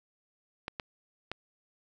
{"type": "clicks", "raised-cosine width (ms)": 0.3, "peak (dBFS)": -19, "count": 3, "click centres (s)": [0.681, 0.798, 1.316], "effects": []}